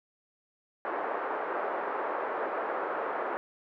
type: band-pass noise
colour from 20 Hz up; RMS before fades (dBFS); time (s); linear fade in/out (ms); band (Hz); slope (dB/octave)
pink; -33; 0.85-3.37; 0; 410 to 1500; 24
effects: none